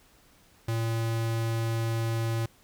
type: tone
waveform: square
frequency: 114 Hz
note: A#2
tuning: 38 cents flat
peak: -27 dBFS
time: 0.68-2.46 s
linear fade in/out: 5 ms
effects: pink hiss -60 dBFS RMS until 2.63 s